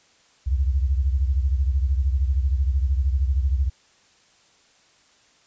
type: beating tone pair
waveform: sine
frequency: 65.3 / 78.3 Hz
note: C2 / D#2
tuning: -3 / +11 cents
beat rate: 13 Hz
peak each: -19 / -25 dBFS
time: 0.46-3.7 s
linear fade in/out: 20 ms
effects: white hiss -58 dBFS RMS until 5.46 s + resampled to 16000 Hz